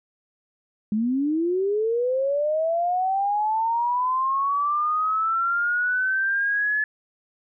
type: linear sweep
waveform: sine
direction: up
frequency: 205 to 1723 Hz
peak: -20 dBFS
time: 0.92-6.84 s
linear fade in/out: 2 ms
effects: none